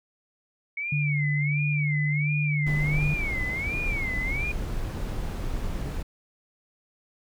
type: tone with vibrato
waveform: sine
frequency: 2215 Hz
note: C#7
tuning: 2 cents flat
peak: -28 dBFS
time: 0.77-4.52 s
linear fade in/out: 5 ms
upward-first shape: sine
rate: 1.4 Hz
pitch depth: 170 cents each way
type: tone with pitch glide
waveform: sine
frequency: 146.83 to 148.79 Hz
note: D3 to D3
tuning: 0 to +23 cents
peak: -23 dBFS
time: 0.92-3.14 s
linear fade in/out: 5 ms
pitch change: +23 cents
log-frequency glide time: 1.59-1.9 s
type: noise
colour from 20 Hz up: brown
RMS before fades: -30 dBFS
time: 2.66-6.03 s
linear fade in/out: 10 ms
effects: none